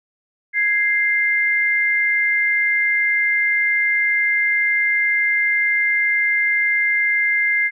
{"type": "tone pair together", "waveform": "sine", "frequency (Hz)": [1661.2, 2093], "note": ["G#6", "C7"], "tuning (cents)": [0, 0], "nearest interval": "major third", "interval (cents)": 400, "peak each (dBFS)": [-21, -16], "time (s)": [0.53, 7.71], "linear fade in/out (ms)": 50, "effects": []}